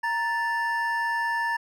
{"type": "tone pair together", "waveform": "triangle", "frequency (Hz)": [932.3, 1757.6], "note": ["A#5", "A6"], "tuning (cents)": [0, -2], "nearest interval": "major seventh", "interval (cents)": 1098, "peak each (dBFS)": -25, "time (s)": [0.03, 1.57], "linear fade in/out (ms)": 10, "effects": []}